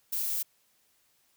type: noise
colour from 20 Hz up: violet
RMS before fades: -31 dBFS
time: 0.12-0.43 s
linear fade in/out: 10 ms
effects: white hiss -69 dBFS RMS until 1.36 s